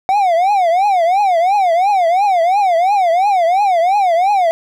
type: tone with vibrato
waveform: triangle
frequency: 740 Hz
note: F#5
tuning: in tune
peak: -8 dBFS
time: 0.09-4.51 s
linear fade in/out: 0 ms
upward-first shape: triangle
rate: 2.9 Hz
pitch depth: 230 cents each way
effects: none